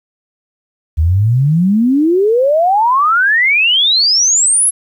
sine exponential sweep, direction up, 74.4 to 11170 Hz, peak -8 dBFS, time 0.97-4.71 s, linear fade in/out 20 ms, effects 8-bit

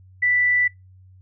sine tone, 1975 Hz, B6, in tune, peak -16 dBFS, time 0.22-0.68 s, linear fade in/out 10 ms, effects noise-tail reverb RT60 0.2 s tail -24 dB re dry + added 93 Hz sine -46 dBFS peak until 1.21 s

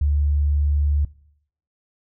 sine tone, 72.8 Hz, D2, 15 cents flat, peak -16 dBFS, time 0.01-1.05 s, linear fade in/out 5 ms, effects noise-tail reverb RT60 0.7 s tail -21 dB re dry

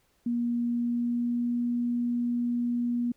sine tone with pitch glide, 238.1 to 240.3 Hz, A#3 to B3, +37 to -47 cents, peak -25 dBFS, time 0.26-3.12 s, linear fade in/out 5 ms, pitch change +16 cents, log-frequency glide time 0.66-1.58 s, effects pink hiss -69 dBFS RMS until 3.16 s

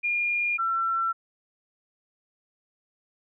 sine tone pair in turn, 2417 / 1347.5 Hz, D7 / E6, +49 / +38 cents, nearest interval minor seventh, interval 1011 cents, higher first, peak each -23 dBFS, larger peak neither, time 0.03-0.58 / 0.58-1.13 s, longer neither, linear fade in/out 20 ms, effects none

